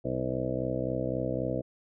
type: harmonic tone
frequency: 63.8 Hz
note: C2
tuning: 43 cents flat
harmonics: 1 / 2 / 3 / 4 / 5 / 7 / 8 / 9 / 10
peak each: -43 / -35 / -40 / -37 / -36 / -39 / -34 / -38 / -38 dBFS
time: 0.04-1.62 s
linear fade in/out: 20 ms
effects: none